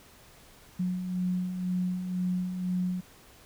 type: beating tone pair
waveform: sine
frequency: 180 / 182 Hz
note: F#3 / F#3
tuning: -47 / -28 cents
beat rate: 2 Hz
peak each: -37 / -28 dBFS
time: 0.79-3.01 s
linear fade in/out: 10 ms
effects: pink hiss -55 dBFS RMS until 3.45 s